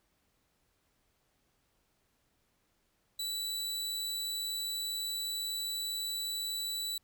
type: tone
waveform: sawtooth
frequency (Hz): 3951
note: B7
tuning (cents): 0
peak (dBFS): -31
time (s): 3.19-6.98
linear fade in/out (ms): 5
effects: pink hiss -75 dBFS RMS until 7.03 s